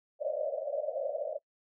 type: band-pass noise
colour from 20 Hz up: pink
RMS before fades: -34 dBFS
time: 0.19-1.39 s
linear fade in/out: 50 ms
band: 540 to 640 Hz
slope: 96 dB/octave
effects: noise-tail reverb RT60 0.1 s tail -22 dB re dry

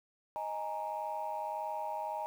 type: chord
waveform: sine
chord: D# suspended fourth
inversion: none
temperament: equal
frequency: 622.3 / 830.6 / 932.3 Hz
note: D#5 / G#5 / A#5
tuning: 0 / 0 / 0 cents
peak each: -40 / -38 / -38 dBFS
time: 0.36-2.26 s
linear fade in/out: 0 ms
effects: tanh soft clip ceiling -28 dBFS + 10-bit

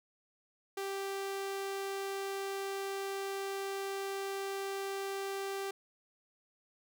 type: tone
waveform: sawtooth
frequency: 392 Hz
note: G4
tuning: in tune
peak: -32 dBFS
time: 0.77-5.71 s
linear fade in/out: 5 ms
effects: none

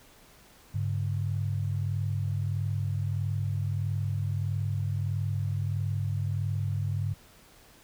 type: tone pair together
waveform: sine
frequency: 100.34 / 141.9 Hz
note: G2 / C#3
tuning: +41 / +41 cents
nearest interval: tritone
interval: 600 cents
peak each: -28 / -32 dBFS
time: 0.74-7.14 s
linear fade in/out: 10 ms
effects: pink hiss -56 dBFS RMS until 7.83 s

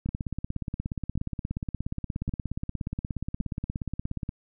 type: two click trains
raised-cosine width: 5 ms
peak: -19 / -18 dBFS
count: 4 / 72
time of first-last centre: 0.06-3.408 / 0.09-4.291 s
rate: 0.896 / 16.9 Hz
effects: none

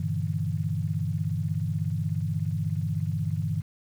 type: chord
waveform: sine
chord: E half-diminished seventh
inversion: first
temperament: just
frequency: 98.89 / 118.67 / 148.33 / 164.81 Hz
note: G2 / Bb2 / D3 / E3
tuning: +16 / +31 / +18 / 0 cents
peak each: -30 / -34 / -30 / -31 dBFS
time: 0-3.62 s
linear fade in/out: 5 ms
effects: 9-bit

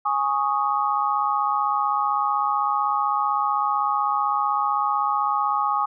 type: chord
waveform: sine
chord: Ab suspended fourth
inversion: none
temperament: equal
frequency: 830.6 / 1108.7 / 1244.5 Hz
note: Ab5 / Db6 / Eb6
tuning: 0 / 0 / 0 cents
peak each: -24 dBFS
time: 0.05-5.86 s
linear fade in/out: 10 ms
effects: none

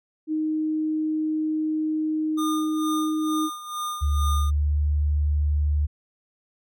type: tone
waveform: sine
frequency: 311.1 Hz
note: D#4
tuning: in tune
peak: -22 dBFS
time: 0.27-3.5 s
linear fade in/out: 50 ms
type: tone with tremolo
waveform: square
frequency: 1214 Hz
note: D#6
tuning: 43 cents flat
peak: -27 dBFS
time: 2.37-4.51 s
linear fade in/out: 20 ms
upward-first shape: sine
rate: 2.2 Hz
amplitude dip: 70%
type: tone with pitch glide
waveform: sine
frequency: 72.9 to 73.96 Hz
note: D2 to D2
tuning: -12 to +13 cents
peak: -19 dBFS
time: 4.01-5.87 s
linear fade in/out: 20 ms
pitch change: +25 cents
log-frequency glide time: 4.29-4.77 s
effects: none

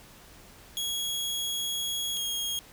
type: tone pair in turn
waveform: sawtooth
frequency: 3322 / 3265 Hz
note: G#7 / G#7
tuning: 0 / -30 cents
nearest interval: unison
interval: 30 cents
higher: first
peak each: -26 dBFS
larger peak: neither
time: 0.77-2.17 / 2.17-2.59 s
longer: first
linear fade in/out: 0 ms
effects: pink hiss -52 dBFS RMS until 2.72 s

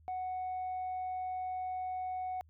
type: tone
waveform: sine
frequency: 740 Hz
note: F#5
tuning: in tune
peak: -33 dBFS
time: 0.08-2.41 s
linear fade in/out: 0 ms
effects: tanh soft clip ceiling -33 dBFS + added 79 Hz sine -59 dBFS peak until 2.49 s

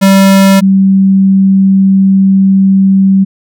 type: tone pair in turn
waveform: square / sine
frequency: 194.2 / 192.86 Hz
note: G3 / G3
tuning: -16 / -28 cents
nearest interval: unison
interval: 12 cents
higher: first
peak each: -3 dBFS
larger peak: neither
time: 0.01-0.61 / 0.61-3.25 s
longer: second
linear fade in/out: 20 ms
effects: none

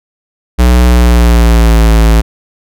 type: tone with pitch glide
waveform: square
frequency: 61.1 to 55.39 Hz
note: B1 to A1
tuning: -18 to +12 cents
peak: -4 dBFS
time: 0.58-2.22 s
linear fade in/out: 20 ms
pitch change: -170 cents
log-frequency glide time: 0.84-1.92 s
effects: none

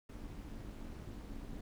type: noise with amplitude modulation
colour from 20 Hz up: brown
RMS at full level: -43 dBFS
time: 0.09-1.61 s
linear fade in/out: 5 ms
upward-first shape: sine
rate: 249 Hz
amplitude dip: 80%
effects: none

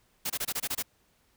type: noise bursts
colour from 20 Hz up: white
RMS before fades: -31 dBFS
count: 8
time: 0.25-0.826 s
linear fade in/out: 10 ms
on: 51 ms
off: 24 ms
effects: pink hiss -68 dBFS RMS until 1.36 s

